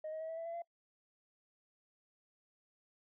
sine tone with pitch steps, 622 / 631.8 / 641.7 / 651.8 / 662 / 672.4 / 683 Hz, D#5 / D#5 / E5 / E5 / E5 / E5 / F5, -1 / +26 / -47 / -20 / +7 / +34 / -39 cents, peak -38 dBFS, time 0.04-0.621 s, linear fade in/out 5 ms, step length 83 ms, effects noise-tail reverb RT60 0.1 s tail -24 dB re dry + tanh soft clip ceiling -37 dBFS

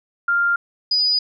sine tone pair in turn, 1396.9 / 4946 Hz, F6 / D#8, 0 / -11 cents, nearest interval octave + minor seventh, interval 2189 cents, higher second, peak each -15 dBFS, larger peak neither, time 0.28-0.56 / 0.91-1.19 s, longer neither, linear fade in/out 5 ms, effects none

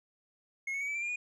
triangle tone with pitch steps, 2165 / 2210 / 2257 / 2304 / 2353 / 2402 / 2453 Hz, C#7 / C#7 / C#7 / D7 / D7 / D7 / D#7, -41 / -6 / +31 / -34 / +3 / +38 / -25 cents, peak -31 dBFS, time 0.67-1.16 s, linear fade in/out 5 ms, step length 70 ms, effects resampled to 24000 Hz

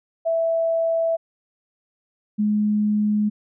sine tone pair in turn, 659.3 / 210.1 Hz, E5 / G#3, 0 / +20 cents, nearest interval octave + minor sixth, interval 1980 cents, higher first, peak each -18 / -17 dBFS, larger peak second, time 0.25-1.17 / 2.38-3.3 s, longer neither, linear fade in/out 20 ms, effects none

